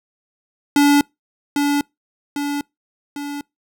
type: tone with echo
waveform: square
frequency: 287.5 Hz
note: D4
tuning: 37 cents flat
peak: -11 dBFS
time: 0.76-1.01 s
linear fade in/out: 2 ms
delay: 800 ms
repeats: 3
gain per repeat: -5 dB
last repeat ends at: 3.41 s
effects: noise-tail reverb RT60 0.2 s tail -26 dB re dry